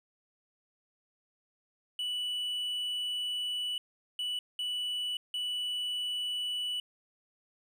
triangle tone bursts at uneven times, 2960 Hz, F#7, in tune, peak -30 dBFS, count 4, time 1.99-3.78 / 4.19-4.39 / 4.59-5.17 / 5.34-6.8 s, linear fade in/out 2 ms, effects none

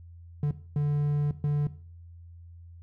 triangle tone bursts at uneven times, 146.5 Hz, D3, 4 cents flat, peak -21 dBFS, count 3, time 0.43-0.51 / 0.76-1.31 / 1.44-1.67 s, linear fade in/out 2 ms, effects noise-tail reverb RT60 0.5 s tail -17 dB re dry + added 85 Hz sine -45 dBFS peak until 2.82 s

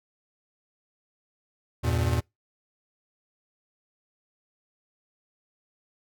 square chord, E diminished, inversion none, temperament just, 82.41 / 98.89 / 118.67 Hz, E2 / G2 / Bb2, 0 / +16 / +31 cents, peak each -27 / -33 / -27 dBFS, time 1.83-2.21 s, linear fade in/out 20 ms, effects noise-tail reverb RT60 0.2 s tail -26 dB re dry

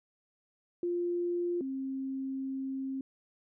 sine tone pair in turn, 349.4 / 267.2 Hz, F4 / C4, +1 / +36 cents, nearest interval perfect fourth, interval 465 cents, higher first, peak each -29 / -33 dBFS, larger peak first, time 0.83-1.61 / 1.61-3.01 s, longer second, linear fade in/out 2 ms, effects none

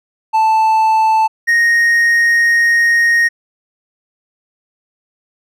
triangle tone pair in turn, 880 / 1864.7 Hz, A5 / A#6, 0 / 0 cents, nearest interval octave + minor second, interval 1300 cents, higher second, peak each -7 dBFS, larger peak neither, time 0.33-1.28 / 1.47-3.29 s, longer second, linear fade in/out 20 ms, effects none

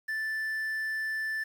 triangle tone with quantisation, 1760 Hz, A6, in tune, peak -28 dBFS, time 0.08-1.44 s, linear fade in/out 10 ms, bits 9, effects none

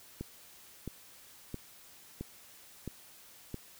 click train, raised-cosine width 3 ms, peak -25 dBFS, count 6, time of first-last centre 0.21-3.543 s, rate 1.5 Hz, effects white hiss -56 dBFS RMS until 3.79 s

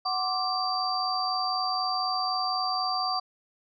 sine tone cluster, 744 / 1066 / 1170 / 4681 Hz, F#5 / C6 / D6 / D8, +9 / +32 / -7 / -7 cents, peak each -30 / -36 / -31 / -30 dBFS, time 0.05-3.2 s, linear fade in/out 10 ms, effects none

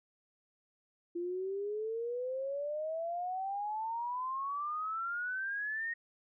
sine exponential sweep, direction up, 341.8 to 1873 Hz, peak -34 dBFS, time 1.15-5.94 s, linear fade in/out 10 ms, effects none

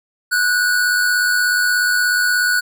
square tone pair together, 1471.3 / 1568 Hz, F#6 / G6, -10 / 0 cents, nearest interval minor second, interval 110 cents, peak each -15 / -25 dBFS, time 0.31-2.61 s, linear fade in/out 20 ms, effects none

